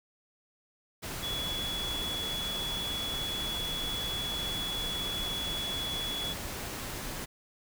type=tone in noise; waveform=sine; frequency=3385 Hz; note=G#7; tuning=32 cents sharp; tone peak=-33 dBFS; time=1.22-6.34 s; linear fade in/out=20 ms; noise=pink; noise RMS=-38 dBFS; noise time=1.02-7.26 s; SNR=+2 dB; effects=none

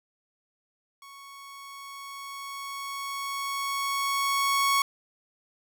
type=tone with level ramp; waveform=sawtooth; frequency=1108.7 Hz; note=C#6; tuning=in tune; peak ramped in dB=-42 to -17 dBFS; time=1.02-4.82 s; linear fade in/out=2 ms; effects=none

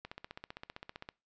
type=click train; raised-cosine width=0.3 ms; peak=-27 dBFS; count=17; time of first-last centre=0.05-1.089 s; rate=15.4 Hz; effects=noise-tail reverb RT60 0.3 s tail -24 dB re dry + resampled to 16000 Hz

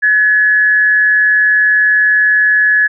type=tone with amplitude modulation; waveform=sine; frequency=1700 Hz; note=G#6; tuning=40 cents sharp; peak=-5 dBFS; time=0.02-2.88 s; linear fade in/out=20 ms; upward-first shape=sine; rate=180 Hz; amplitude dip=45%; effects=none

